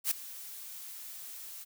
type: noise with ADSR envelope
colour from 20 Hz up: blue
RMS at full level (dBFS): -27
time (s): 0.04-1.65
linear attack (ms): 72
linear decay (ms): 5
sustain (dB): -18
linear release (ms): 26
effects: none